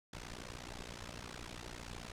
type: noise with amplitude modulation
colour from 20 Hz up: pink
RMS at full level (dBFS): -43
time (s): 0.13-2.12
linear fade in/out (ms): 5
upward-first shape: sine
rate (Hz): 59.5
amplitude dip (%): 95
effects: low-pass 7000 Hz 12 dB/octave